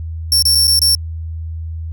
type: tone with dropouts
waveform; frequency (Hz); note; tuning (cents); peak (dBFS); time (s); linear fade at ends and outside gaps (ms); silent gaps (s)
sawtooth; 5450; F8; -43; -7; 0.32-0.95; 1; 0.424-0.453 / 0.55-0.554 / 0.671-0.678 / 0.792-0.817
effects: added 81 Hz sine -22 dBFS peak until 1.92 s